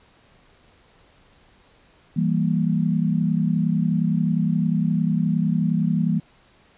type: chord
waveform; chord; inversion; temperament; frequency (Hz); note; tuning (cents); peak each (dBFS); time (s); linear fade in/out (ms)
sine; E diminished; none; equal; 164.81 / 196 / 233.1; E3 / G3 / Bb3; 0 / 0 / 0; -21 / -23 / -24; 2.16-6.2; 10
effects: pink hiss -56 dBFS RMS until 6.77 s + resampled to 8000 Hz